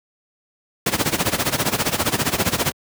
pink noise with tremolo, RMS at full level -17 dBFS, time 0.86-2.72 s, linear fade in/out 5 ms, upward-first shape sine, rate 15 Hz, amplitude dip 85%, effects high-pass 100 Hz 12 dB/octave

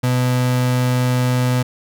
35% pulse tone, 125.5 Hz, B2, 28 cents sharp, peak -13 dBFS, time 0.03-1.63 s, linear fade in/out 10 ms, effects none

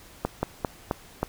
slowing click train, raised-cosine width 1 ms, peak -10 dBFS, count 5, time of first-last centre 0.25-1.23 s, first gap 180 ms, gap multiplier 1.21, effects pink hiss -50 dBFS RMS until 1.28 s

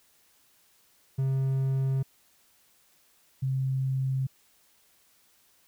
triangle / sine tone pair in turn, 133.9 / 132.59 Hz, C3 / C3, +40 / +23 cents, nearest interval unison, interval 17 cents, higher first, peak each -22 / -25 dBFS, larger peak first, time 1.18-2.03 / 3.42-4.27 s, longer neither, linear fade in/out 10 ms, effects white hiss -64 dBFS RMS until 5.67 s

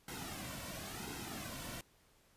pink noise with flanger, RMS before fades -45 dBFS, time 0.08-1.81 s, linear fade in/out 2 ms, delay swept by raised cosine 1.7 to 2.46 ms, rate 0.95 Hz, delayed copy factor -0.65, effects pink hiss -69 dBFS RMS until 2.36 s + resampled to 32000 Hz

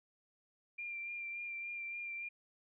sine tone with vibrato, 2381 Hz, D7, 23 cents sharp, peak -40 dBFS, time 0.78-2.29 s, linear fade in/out 10 ms, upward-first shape sine, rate 3.5 Hz, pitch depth 21 cents each way, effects none

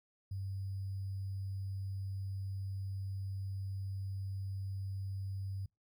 sine tone with sample-and-hold, 96.8 Hz, G2, 21 cents flat, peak -37 dBFS, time 0.31-5.66 s, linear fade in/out 5 ms, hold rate 4900 Hz, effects noise-tail reverb RT60 0.2 s tail -26 dB re dry

